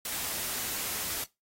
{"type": "noise", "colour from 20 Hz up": "white", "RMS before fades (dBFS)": -34, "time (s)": [0.05, 1.24], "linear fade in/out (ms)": 2, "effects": ["noise-tail reverb RT60 0.2 s tail -19 dB re dry", "AAC 48 kbps"]}